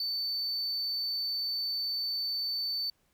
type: tone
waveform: triangle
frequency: 4529 Hz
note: C#8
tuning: 36 cents sharp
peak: -29 dBFS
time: 0-2.9 s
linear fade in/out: 2 ms
effects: pink hiss -72 dBFS RMS until 3.13 s